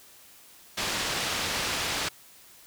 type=low-pass noise; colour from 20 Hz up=white; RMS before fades=-30 dBFS; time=0.77-2.09 s; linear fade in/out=10 ms; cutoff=4800 Hz; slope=12 dB/octave; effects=white hiss -53 dBFS RMS until 2.66 s